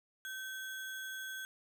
sine tone with sample-and-hold, 1544 Hz, G6, 27 cents flat, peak -40 dBFS, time 0.25-1.45 s, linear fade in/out 0 ms, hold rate 4900 Hz, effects none

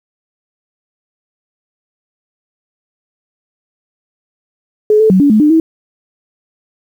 sine tone with pitch steps, 425.5 / 437.8 / 187.5 / 285.8 / 214.8 / 299.6 / 322.9 Hz, G#4 / A4 / F#3 / D4 / A3 / D4 / E4, +42 / -9 / +23 / -47 / -41 / +35 / -36 cents, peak -5 dBFS, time 4.9-5.6 s, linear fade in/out 2 ms, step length 100 ms, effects 7-bit

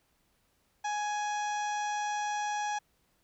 harmonic tone, 834 Hz, G#5, 7 cents sharp, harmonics 1 / 2 / 3 / 4 / 5 / 6 / 7 / 8 / 9, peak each -31 / -39 / -45 / -47 / -53 / -56 / -45 / -54 / -57 dBFS, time 0.84-2.79 s, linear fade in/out 10 ms, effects pink hiss -72 dBFS RMS until 3.23 s

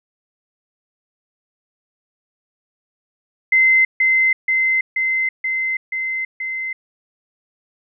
sine tone with echo, 2066 Hz, C7, 22 cents flat, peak -10 dBFS, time 3.52-3.85 s, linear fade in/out 5 ms, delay 480 ms, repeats 6, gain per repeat -2 dB, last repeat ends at 6.73 s, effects none

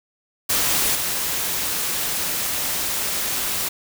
white noise with level steps, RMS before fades -20 / -24 dBFS, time 0.49-3.69 s, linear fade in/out 10 ms, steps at 0.95 s, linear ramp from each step 2 ms, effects none

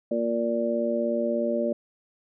harmonic tone, 116.7 Hz, A#2, 2 cents sharp, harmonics 2 / 3 / 4 / 5, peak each -28 / -31 / -32 / -26 dBFS, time 0.11-1.73 s, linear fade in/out 5 ms, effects none

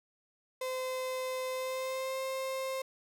35% pulse tone with pitch glide, 515 to 528.6 Hz, C5 to C5, -28 to +18 cents, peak -32 dBFS, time 0.61-2.82 s, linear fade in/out 5 ms, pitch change +46 cents, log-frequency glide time 1.52-2.21 s, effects none

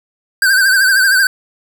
square tone with vibrato, 1552 Hz, G6, 18 cents flat, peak -9 dBFS, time 0.42-1.27 s, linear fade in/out 2 ms, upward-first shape triangle, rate 13 Hz, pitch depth 89 cents each way, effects none

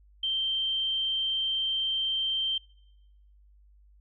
sine tone, 3136 Hz, G7, in tune, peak -26 dBFS, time 0.23-2.58 s, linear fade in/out 5 ms, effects noise-tail reverb RT60 1.0 s tail -25 dB re dry + added 50 Hz sine -55 dBFS peak until 4 s

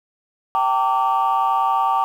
sine tone cluster, 777 / 908 / 1160 Hz, G5 / A#5 / D6, -16 / -46 / -22 cents, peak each -19 dBFS, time 0.55-2.04 s, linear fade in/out 0 ms, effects tanh soft clip ceiling -10 dBFS + 8-bit

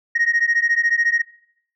sine beating tone pair, 1864.7 / 1878.7 Hz, A#6 / A#6, 0 / +13 cents, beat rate 14 Hz, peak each -17 dBFS, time 0.15-1.22 s, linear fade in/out 10 ms, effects noise-tail reverb RT60 0.7 s tail -24 dB re dry + tanh soft clip ceiling -11 dBFS

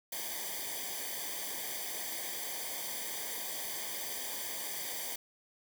white noise with comb filter, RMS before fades -39 dBFS, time 0.12-5.16 s, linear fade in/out 5 ms, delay 0.74 ms, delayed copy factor -0.95, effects none

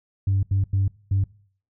sine tone bursts at uneven times, 97.4 Hz, G2, 11 cents flat, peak -16 dBFS, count 4, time 0.27-0.43 / 0.51-0.64 / 0.73-0.88 / 1.11-1.24 s, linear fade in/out 5 ms, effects noise-tail reverb RT60 0.5 s tail -22 dB re dry + tanh soft clip ceiling -15 dBFS

